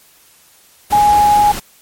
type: tone in noise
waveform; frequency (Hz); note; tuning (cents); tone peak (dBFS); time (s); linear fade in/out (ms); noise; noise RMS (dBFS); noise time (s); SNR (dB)
sine; 830.6; G#5; 0; -7; 0.92-1.52; 10; pink; -24; 0.9-1.6; +14
effects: white hiss -48 dBFS RMS until 1.81 s + MP3 64 kbps